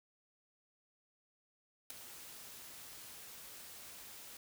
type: noise with ADSR envelope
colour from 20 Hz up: white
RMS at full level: -40 dBFS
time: 1.9-4.37 s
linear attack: 4 ms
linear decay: 6 ms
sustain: -12 dB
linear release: 3 ms
effects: none